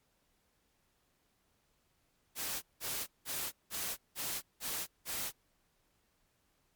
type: noise bursts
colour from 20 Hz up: white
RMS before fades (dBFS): -38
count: 7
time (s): 2.35-5.32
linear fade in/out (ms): 50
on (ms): 270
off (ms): 180
effects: pink hiss -75 dBFS RMS until 6.75 s + MP3 96 kbps